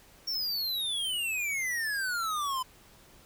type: exponential sweep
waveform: square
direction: down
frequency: 5560 to 1007 Hz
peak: -30 dBFS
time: 0.27-2.63 s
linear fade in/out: 10 ms
effects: pink hiss -57 dBFS RMS until 3.25 s